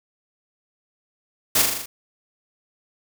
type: noise with echo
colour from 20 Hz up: white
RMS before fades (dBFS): -18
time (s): 1.55-1.62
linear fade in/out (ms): 5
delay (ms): 40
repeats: 6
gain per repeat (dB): -3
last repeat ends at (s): 1.86
effects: none